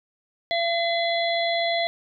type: harmonic tone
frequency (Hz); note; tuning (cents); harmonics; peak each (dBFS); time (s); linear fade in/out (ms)
679; F5; -49; 1 / 3 / 5 / 6; -23 / -28 / -30 / -31; 0.51-1.87; 0
effects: none